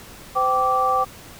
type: tone cluster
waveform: sine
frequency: 513 / 774 / 1167 Hz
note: C5 / G5 / D6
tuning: -34 / -22 / -11 cents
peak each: -25 / -21 / -19 dBFS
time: 0.35-1.05 s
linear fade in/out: 20 ms
effects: pink hiss -42 dBFS RMS until 1.39 s